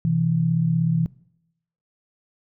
sine tone pair together, 128.35 / 164.81 Hz, C3 / E3, -33 / 0 cents, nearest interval major third, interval 433 cents, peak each -24 / -19 dBFS, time 0.05-1.06 s, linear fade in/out 0 ms, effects noise-tail reverb RT60 0.8 s tail -22 dB re dry

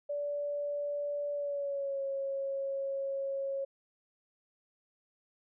sine tone with pitch glide, 579 to 547.5 Hz, D5 to C#5, -25 to -22 cents, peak -32 dBFS, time 0.09-3.65 s, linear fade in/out 10 ms, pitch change -97 cents, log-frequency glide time 1.33-2.02 s, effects none

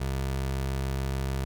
25% pulse tone, 66.9 Hz, C2, 39 cents sharp, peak -24 dBFS, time 0-1.45 s, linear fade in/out 10 ms, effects none

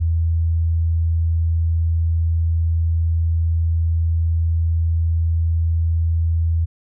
sine tone, 82.41 Hz, E2, in tune, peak -15 dBFS, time 0-6.66 s, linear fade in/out 20 ms, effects none

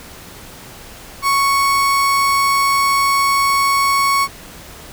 35% pulse tone, 1108.7 Hz, C#6, in tune, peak -11 dBFS, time 1.22-4.28 s, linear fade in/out 50 ms, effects pink hiss -37 dBFS RMS until 4.92 s

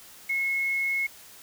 sine tone with quantisation, 2176 Hz, C#7, 33 cents flat, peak -24 dBFS, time 0.29-1.07 s, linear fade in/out 10 ms, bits 8, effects white hiss -49 dBFS RMS until 1.42 s

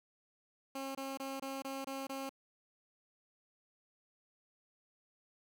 15% pulse tone bursts, 270.3 Hz, C#4, 44 cents flat, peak -33 dBFS, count 7, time 0.75-2.294 s, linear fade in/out 5 ms, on 200 ms, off 24 ms, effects none

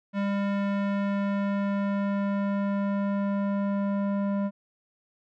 square tone with low-pass filter sweep, 199.9 Hz, G3, 34 cents sharp, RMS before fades -27 dBFS, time 0.13-4.51 s, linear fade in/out 50 ms, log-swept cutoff 2300 to 960 Hz, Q 0.89, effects none

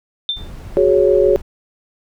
sine tone with exponential decay, 3574 Hz, A7, 26 cents sharp, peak -14 dBFS, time 0.29-0.5 s, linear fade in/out 1 ms, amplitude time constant 44 ms
brown noise, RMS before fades -31 dBFS, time 0.36-1.42 s, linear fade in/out 10 ms
sine chord, F# suspended second, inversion none, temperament just, 370 / 416.2 / 555 Hz, F#4 / G#4 / C#5, 0 / +4 / +2 cents, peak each -14 dBFS, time 0.77-1.36 s, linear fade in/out 0 ms
effects none

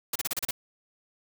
white noise bursts, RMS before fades -29 dBFS, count 7, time 0.13-0.51 s, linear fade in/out 5 ms, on 26 ms, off 33 ms, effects none

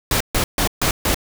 pink noise bursts, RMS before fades -18 dBFS, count 5, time 0.11-1.145 s, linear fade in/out 2 ms, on 95 ms, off 140 ms, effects none

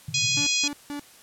pink band-pass noise, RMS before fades -36 dBFS, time 0.08-0.45 s, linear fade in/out 5 ms, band 110 to 160 Hz, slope 96 dB/octave
harmonic tone, 830.6 Hz, G#5, in tune, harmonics 3 / 4 / 5 / 6 / 7 / 8 / 9, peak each -27 / -28 / -29 / -30 / -30 / -31 / -32 dBFS, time 0.14-0.68 s, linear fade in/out 5 ms
45% pulse tone bursts, 289.1 Hz, D4, 27 cents flat, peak -31 dBFS, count 3, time 0.37-0.995 s, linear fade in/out 0 ms, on 95 ms, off 170 ms
effects white hiss -51 dBFS RMS until 1.22 s + low-pass 12000 Hz 12 dB/octave

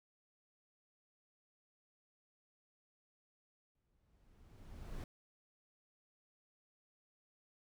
brown noise with exponential growth, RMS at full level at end -43 dBFS, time 3.75-5.04 s, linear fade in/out 2 ms, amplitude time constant 280 ms, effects none

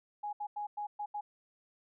sine tone bursts at uneven times, 830.6 Hz, G#5, in tune, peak -35 dBFS, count 6, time 0.23-0.33 / 0.4-0.47 / 0.56-0.67 / 0.77-0.87 / 0.99-1.06 / 1.14-1.21 s, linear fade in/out 10 ms, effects none

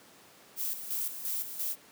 violet noise with tremolo, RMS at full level -33 dBFS, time 0.56-1.76 s, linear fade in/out 50 ms, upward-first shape square, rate 2.9 Hz, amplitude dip 60%, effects pink hiss -56 dBFS RMS until 1.91 s + high-pass 200 Hz 12 dB/octave

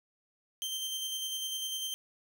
sawtooth tone with tremolo, 3136 Hz, G7, in tune, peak -30 dBFS, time 0.62-1.94 s, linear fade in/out 0 ms, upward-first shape square, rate 10 Hz, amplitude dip 25%, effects none

